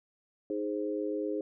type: chord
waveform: sine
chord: Ab major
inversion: second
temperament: equal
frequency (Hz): 311.1 / 415.3 / 523.3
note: Eb4 / Ab4 / C5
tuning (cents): 0 / 0 / 0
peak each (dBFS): -34 / -34 / -37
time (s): 0.5-1.41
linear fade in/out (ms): 2
effects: none